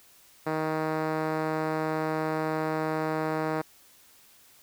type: tone with band-pass filter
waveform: 5% pulse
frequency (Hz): 157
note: D#3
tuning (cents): +16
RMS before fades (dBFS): -29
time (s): 0.46-3.62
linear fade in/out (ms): 10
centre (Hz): 360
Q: 0.61
effects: white hiss -57 dBFS RMS until 4.62 s